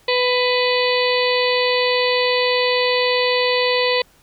harmonic tone, 497.4 Hz, B4, 12 cents sharp, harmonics 1 / 2 / 4 / 5 / 6 / 7 / 8 / 9, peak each -18 / -24 / -24 / -25 / -28 / -29 / -26 / -27 dBFS, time 0.08-4.02 s, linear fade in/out 5 ms, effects pink hiss -54 dBFS RMS until 4.22 s

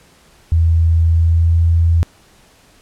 sine tone with pitch glide, 82.41 to 83.51 Hz, E2 to E2, 0 to +23 cents, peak -9 dBFS, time 0.52-2.03 s, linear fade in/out 0 ms, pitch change +23 cents, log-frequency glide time 1.06-1.57 s, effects pink hiss -49 dBFS RMS until 2.81 s + low-pass 11000 Hz 12 dB/octave

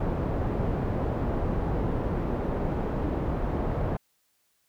pink low-pass noise, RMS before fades -28 dBFS, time 0-3.97 s, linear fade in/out 5 ms, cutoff 730 Hz, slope 12 dB/octave, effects white hiss -71 dBFS RMS until 4.68 s

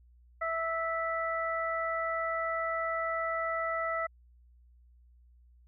harmonic tone, 657 Hz, E5, 6 cents flat, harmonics 1 / 2 / 3, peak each -34 / -33 / -36 dBFS, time 0.41-4.07 s, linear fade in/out 10 ms, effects added 60 Hz sine -57 dBFS peak until 5.67 s

